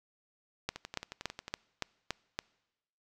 two click trains, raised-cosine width 0.2 ms, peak -23 / -15 dBFS, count 9 / 7, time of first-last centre 0.76-1.481 / 0.69-2.39 s, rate 11.1 / 3.53 Hz, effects noise-tail reverb RT60 1.0 s tail -25 dB re dry

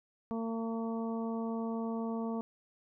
harmonic tone, 227 Hz, A#3, 46 cents flat, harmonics 1 / 2 / 3 / 4 / 5, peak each -34 / -40 / -44 / -46 / -48 dBFS, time 0.31-2.41 s, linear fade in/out 0 ms, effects none

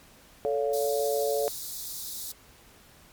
sine chord, A augmented, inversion none, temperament equal with one note detuned, 440 / 566.3 / 698.5 Hz, A4 / C#5 / E#5, 0 / +37 / 0 cents, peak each -27 / -28 / -33 dBFS, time 0.45-1.48 s, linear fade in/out 0 ms
white high-pass noise, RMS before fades -37 dBFS, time 0.73-2.32 s, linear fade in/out 5 ms, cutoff 3600 Hz, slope 96 dB/octave
effects pink hiss -55 dBFS RMS until 3.12 s + MP3 96 kbps

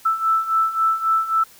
sine beating tone pair, 1318.5 / 1322.2 Hz, E6 / E6, 0 / +5 cents, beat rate 3.7 Hz, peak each -22 / -18 dBFS, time 0.05-1.44 s, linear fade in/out 10 ms, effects white hiss -48 dBFS RMS until 1.59 s

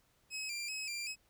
20% pulse tone with vibrato, 2466 Hz, D#7, 16 cents flat, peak -33 dBFS, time 0.3-1.16 s, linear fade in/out 50 ms, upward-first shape square, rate 2.6 Hz, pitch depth 64 cents each way, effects pink hiss -72 dBFS RMS until 1.29 s

